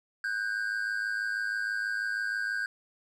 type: tone pair together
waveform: triangle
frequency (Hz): 1492.8 / 1599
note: F#6 / G6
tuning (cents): +15 / +34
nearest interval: minor second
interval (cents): 119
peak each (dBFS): -32 / -29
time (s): 0.24-2.66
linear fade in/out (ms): 2
effects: none